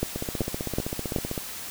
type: two click trains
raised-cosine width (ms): 2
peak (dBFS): -16 / -11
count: 20 / 4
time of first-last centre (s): 0.16-1.378 / 0.03-1.162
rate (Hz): 15.6 / 2.65
effects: white hiss -37 dBFS RMS until 1.7 s